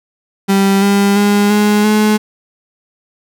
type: tone with pitch steps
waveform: 35% pulse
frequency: 196 / 200.1 / 204.3 / 208.6 / 213 Hz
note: G3 / G3 / G#3 / G#3 / G#3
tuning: 0 / +36 / -28 / +8 / +44 cents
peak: -7 dBFS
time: 0.48-2.18 s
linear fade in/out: 20 ms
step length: 340 ms
effects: none